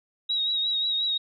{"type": "tone with vibrato", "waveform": "sine", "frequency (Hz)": 3813, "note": "A#7", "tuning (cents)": 38, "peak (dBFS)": -23, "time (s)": [0.29, 1.18], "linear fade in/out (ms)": 10, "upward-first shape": "triangle", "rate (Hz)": 5.6, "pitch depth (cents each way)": 49, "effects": []}